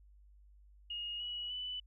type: tone with pitch steps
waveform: sine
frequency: 2864 / 2924 / 2986 Hz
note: F7 / F#7 / F#7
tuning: +43 / -21 / +15 cents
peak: -38 dBFS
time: 0.9-1.8 s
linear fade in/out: 5 ms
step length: 300 ms
effects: added 50 Hz sine -58 dBFS peak until 1.86 s